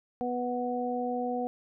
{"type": "harmonic tone", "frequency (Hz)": 246.2, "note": "B3", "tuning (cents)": -5, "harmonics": [1, 2, 3], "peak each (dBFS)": [-33, -33, -33], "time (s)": [0.21, 1.47], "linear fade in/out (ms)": 0, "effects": []}